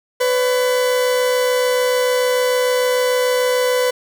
40% pulse tone pair together, 500.2 / 567 Hz, B4 / C#5, +22 / +39 cents, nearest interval major second, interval 217 cents, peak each -14 / -25 dBFS, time 0.2-3.91 s, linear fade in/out 10 ms, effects 8-bit

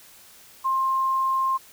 sine tone, 1059 Hz, C6, 21 cents sharp, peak -20 dBFS, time 0.64-1.58 s, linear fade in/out 20 ms, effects white hiss -50 dBFS RMS until 1.72 s

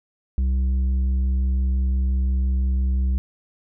sine tone with tanh clipping, 64.7 Hz, C2, 19 cents flat, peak -19 dBFS, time 0.38-3.18 s, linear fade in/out 0 ms, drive 6 dB, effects none

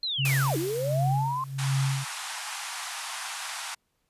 sine linear two-way sweep, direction down then up, 4235 to 302.6 to 1070 Hz, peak -27 dBFS, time 0.03-1.44 s, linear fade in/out 2 ms, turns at 0.57 s
sine tone with tremolo, 135.8 Hz, C#3, 35 cents flat, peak -22 dBFS, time 0.18-2.05 s, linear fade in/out 20 ms, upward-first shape sine, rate 1.4 Hz, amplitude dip 85%
white noise with exponential decay, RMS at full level -30 dBFS, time 0.25-2.32 s, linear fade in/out 2 ms, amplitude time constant 450 ms
pink band-pass noise, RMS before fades -36 dBFS, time 1.58-3.75 s, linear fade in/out 10 ms, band 770 to 11000 Hz, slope 48 dB/octave
effects pink hiss -75 dBFS RMS until 4.09 s + resampled to 32000 Hz

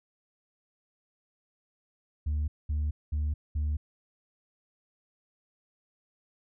sine tone bursts, 75.1 Hz, D2, 39 cents sharp, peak -24 dBFS, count 4, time 2.26-3.77 s, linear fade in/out 10 ms, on 220 ms, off 210 ms, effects tanh soft clip ceiling -25 dBFS

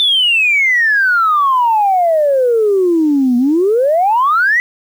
sine exponential two-way sweep, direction down then up, 3578 to 237.8 to 2011 Hz, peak -8 dBFS, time 0-4.6 s, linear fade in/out 0 ms, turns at 3.37 s, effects tanh soft clip ceiling -4 dBFS + 7-bit

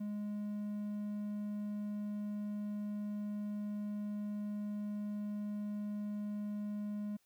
triangle tone, 207.7 Hz, G#3, in tune, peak -35 dBFS, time 0-7.17 s, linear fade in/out 10 ms, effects white hiss -75 dBFS RMS until 7.25 s

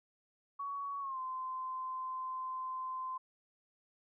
sine tone with pitch glide, 1122 to 1034.8 Hz, C#6 to C6, +21 to -19 cents, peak -37 dBFS, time 0.59-3.18 s, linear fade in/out 10 ms, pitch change -140 cents, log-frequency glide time 1-1.19 s, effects none

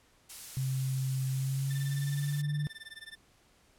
blue noise, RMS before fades -42 dBFS, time 0.29-2.42 s, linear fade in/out 10 ms
sine tone with pitch glide, 132.3 to 147.65 Hz, C3 to D3, +20 to +10 cents, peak -29 dBFS, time 0.57-2.67 s, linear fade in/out 0 ms, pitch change +190 cents, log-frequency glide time 1.31-2.54 s
25% pulse tone with tremolo, 1781 Hz, A6, 21 cents sharp, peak -38 dBFS, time 1.7-3.16 s, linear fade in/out 10 ms, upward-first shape sine, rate 19 Hz, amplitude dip 95%
effects pink hiss -65 dBFS RMS until 3.78 s + low-pass 11000 Hz 12 dB/octave

